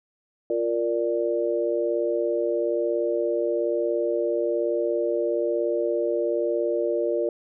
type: chord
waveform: sine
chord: Bb major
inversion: second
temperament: equal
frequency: 349.2 / 466.2 / 587.3 Hz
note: F4 / Bb4 / D5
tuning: 0 / 0 / 0 cents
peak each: -26 dBFS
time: 0.5-7.29 s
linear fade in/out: 2 ms
effects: none